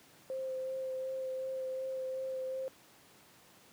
sine tone with vibrato, 523.3 Hz, C5, in tune, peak -35 dBFS, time 0.3-2.68 s, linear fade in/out 0 ms, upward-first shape sine, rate 2.7 Hz, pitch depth 13 cents each way, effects pink hiss -60 dBFS RMS until 3.72 s + high-pass 150 Hz 12 dB/octave

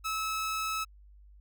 sawtooth tone, 1298 Hz, E6, 27 cents flat, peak -27 dBFS, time 0.04-0.85 s, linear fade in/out 20 ms, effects added 50 Hz sine -52 dBFS peak until 1.4 s

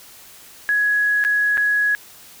sine tone with dropouts, 1674 Hz, G#6, 13 cents sharp, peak -15 dBFS, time 0.69-1.95 s, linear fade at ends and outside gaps 0 ms, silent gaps 1.24-1.249 / 1.572-1.578 s, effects white hiss -44 dBFS RMS until 2.4 s

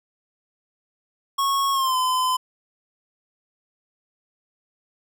square tone with pitch glide, 1100 to 1020.4 Hz, C#6 to C6, -14 to -44 cents, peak -20 dBFS, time 1.38-2.37 s, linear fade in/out 10 ms, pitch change -130 cents, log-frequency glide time 1.72-1.96 s, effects none

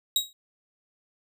sawtooth tone with exponential decay, 3813 Hz, A#7, 38 cents sharp, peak -15 dBFS, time 0.16-0.33 s, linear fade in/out 2 ms, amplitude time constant 35 ms, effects none

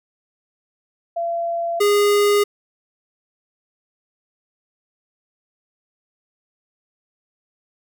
sine / square tone pair in turn, 680 / 410.4 Hz, F5 / G#4, -46 / -21 cents, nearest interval major sixth, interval 875 cents, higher first, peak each -20 / -14 dBFS, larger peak second, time 1.16-1.8 / 1.8-2.44 s, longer neither, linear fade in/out 10 ms, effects none

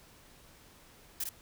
blue noise with echo, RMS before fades -34 dBFS, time 1.2-1.24 s, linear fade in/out 5 ms, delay 52 ms, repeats 1, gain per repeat -4 dB, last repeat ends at 1.292 s, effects pink hiss -58 dBFS RMS until 1.41 s

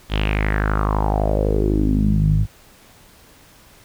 sawtooth tone with low-pass filter sweep, 51.91 Hz, G#1, in tune, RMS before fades -18 dBFS, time 0.09-2.47 s, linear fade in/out 50 ms, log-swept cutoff 3400 to 120 Hz, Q 5.1, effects pink hiss -49 dBFS RMS until 3.84 s

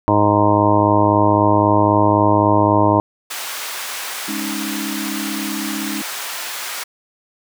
harmonic tone, 103.83 Hz, G#2, in tune, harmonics 1 / 2 / 3 / 4 / 5 / 6 / 7 / 8 / 9 / 10, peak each -19 / -24 / -17 / -24 / -24 / -19 / -26 / -26 / -17 / -21 dBFS, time 0.08-3 s, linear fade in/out 0 ms
pink high-pass noise, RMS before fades -27 dBFS, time 3.3-6.84 s, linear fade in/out 10 ms, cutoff 1000 Hz, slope 12 dB/octave
sine chord, Ab suspended fourth, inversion none, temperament equal with one note detuned, 207.7 / 277.2 / 312.9 Hz, Ab3 / Db4 / Eb4, 0 / 0 / +10 cents, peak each -27 / -28 / -27 dBFS, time 4.28-6.02 s, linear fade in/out 5 ms
effects none

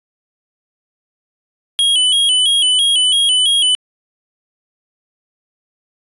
square tone with vibrato, 3136 Hz, G7, in tune, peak -11 dBFS, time 1.79-3.75 s, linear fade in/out 0 ms, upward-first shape square, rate 3 Hz, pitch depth 76 cents each way, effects resampled to 24000 Hz

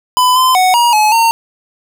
square tone with pitch steps, 1003 / 1027 / 741 / 951 / 853 / 915 Hz, B5 / C6 / F#5 / A#5 / G#5 / A#5, +26 / -33 / +2 / +34 / +46 / -32 cents, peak -8 dBFS, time 0.17-1.31 s, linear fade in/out 0 ms, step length 190 ms, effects none

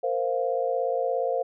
sine chord, Bb suspended second, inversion none, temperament equal, 466.2 / 523.3 / 698.5 Hz, Bb4 / C5 / F5, 0 / 0 / 0 cents, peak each -29 / -26 / -29 dBFS, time 0.03-1.43 s, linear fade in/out 10 ms, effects none

